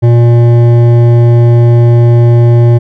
sine tone with hard clipping, 118.7 Hz, A#2, 32 cents sharp, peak -4 dBFS, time 0.02-2.79 s, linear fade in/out 20 ms, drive 11 dB, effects none

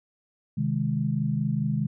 sine chord, Ab major, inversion first, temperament equal, 130.81 / 155.56 / 207.7 Hz, C3 / Eb3 / Ab3, 0 / 0 / 0 cents, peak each -28 / -27 / -28 dBFS, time 0.57-1.87 s, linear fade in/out 10 ms, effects none

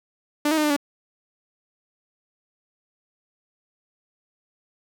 sawtooth tone with pitch steps, 295.8 / 317.2 / 304.4 / 298.5 / 286.5 Hz, D4 / D#4 / D#4 / D4 / D4, +13 / +33 / -38 / +28 / -43 cents, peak -15 dBFS, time 0.45-0.765 s, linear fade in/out 5 ms, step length 63 ms, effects none

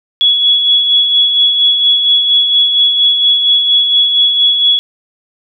sine tone with tremolo, 3371 Hz, G#7, 25 cents sharp, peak -5 dBFS, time 0.21-4.79 s, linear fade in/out 0 ms, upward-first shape sine, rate 4.3 Hz, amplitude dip 45%, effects none

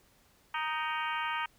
harmonic tone with a mistuned harmonic, 311.1 Hz, D#4, in tune, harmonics 3 / 4 / 5 / 6 / 7 / 8 / 9 / 10, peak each -35 / -37 / -39 / -41 / -42 / -43 / -44 / -45 dBFS, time 0.54-1.46 s, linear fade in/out 5 ms, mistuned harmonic 7, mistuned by +60 cents, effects pink hiss -65 dBFS RMS until 1.58 s

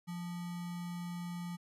sine tone with sample-and-hold, 174.61 Hz, F3, in tune, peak -38 dBFS, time 0.07-1.57 s, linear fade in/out 20 ms, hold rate 1050 Hz, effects resampled to 32000 Hz

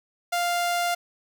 sawtooth tone, 698.5 Hz, F5, in tune, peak -19 dBFS, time 0.32-0.95 s, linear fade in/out 10 ms, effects none

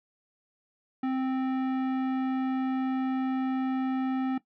sine tone with tanh clipping, 261.6 Hz, C4, in tune, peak -28 dBFS, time 1.03-4.38 s, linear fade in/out 5 ms, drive 15 dB, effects noise-tail reverb RT60 0.1 s tail -17 dB re dry

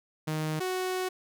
sawtooth tone pair in turn, 155.56 / 370 Hz, D#3 / F#4, 0 / 0 cents, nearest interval octave + minor third, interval 1500 cents, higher second, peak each -25 dBFS, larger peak neither, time 0.27-0.6 / 0.6-1.09 s, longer second, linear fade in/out 10 ms, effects none

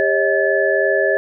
sine tone cluster, 399.6 / 548 / 631 / 1727 Hz, G4 / C#5 / D#5 / A6, +33 / -20 / +24 / -33 cents, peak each -19 dBFS, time 0-1.17 s, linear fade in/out 0 ms, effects none

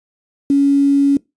sine tone with quantisation, 280 Hz, C#4, 18 cents sharp, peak -9 dBFS, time 0.5-1.17 s, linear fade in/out 2 ms, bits 6, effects noise-tail reverb RT60 0.2 s tail -22 dB re dry + resampled to 22050 Hz

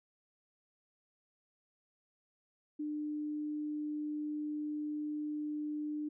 sine tone, 299.9 Hz, D4, 36 cents sharp, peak -35 dBFS, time 2.79-6.09 s, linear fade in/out 10 ms, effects none

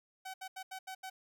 sawtooth tone bursts at uneven times, 758 Hz, F#5, 42 cents sharp, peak -38 dBFS, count 6, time 0.25-0.34 / 0.41-0.48 / 0.56-0.63 / 0.71-0.79 / 0.87-0.95 / 1.03-1.1 s, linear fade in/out 10 ms, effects none

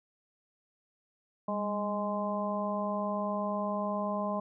harmonic tone with a mistuned harmonic, 207.7 Hz, G#3, in tune, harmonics 1 / 2 / 3 / 4 / 5, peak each -34 / -44 / -34 / -40 / -36 dBFS, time 1.48-4.4 s, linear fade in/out 5 ms, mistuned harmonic 1, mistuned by -50 cents, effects none

